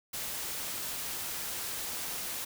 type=noise; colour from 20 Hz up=white; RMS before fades=-37 dBFS; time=0.13-2.45 s; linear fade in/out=10 ms; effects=none